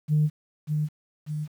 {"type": "tone with echo", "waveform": "sine", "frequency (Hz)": 151.6, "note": "D#3", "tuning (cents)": -45, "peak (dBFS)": -17, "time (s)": [0.08, 0.3], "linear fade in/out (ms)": 50, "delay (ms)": 590, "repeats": 2, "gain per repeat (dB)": -5, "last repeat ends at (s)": 1.48, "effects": ["tanh soft clip ceiling -14 dBFS", "9-bit"]}